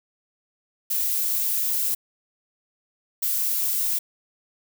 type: noise bursts at uneven times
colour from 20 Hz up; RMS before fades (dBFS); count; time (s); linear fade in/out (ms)
violet; -24; 2; 0.9-1.95 / 3.22-3.99; 10
effects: none